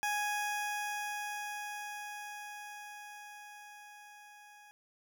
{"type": "tone with level ramp", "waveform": "20% pulse", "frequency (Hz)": 830.6, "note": "G#5", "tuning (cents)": 0, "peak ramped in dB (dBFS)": [-26, -50], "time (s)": [0.03, 4.71], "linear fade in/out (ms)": 0, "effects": []}